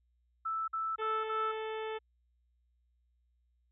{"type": "tone bursts", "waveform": "sine", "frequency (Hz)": 1318.5, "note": "E6", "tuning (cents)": 0, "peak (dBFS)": -32, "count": 4, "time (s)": [0.45, 1.52], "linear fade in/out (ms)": 10, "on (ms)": 230, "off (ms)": 50}
{"type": "harmonic tone", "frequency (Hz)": 438.2, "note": "A4", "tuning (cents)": -7, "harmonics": [1, 2, 3, 4, 5, 6, 7, 8], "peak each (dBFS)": [-37, -43, -47, -49, -51, -53, -54, -55], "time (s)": [0.98, 1.99], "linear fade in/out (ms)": 20}
{"effects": ["added 60 Hz sine -70 dBFS peak until 3.71 s"]}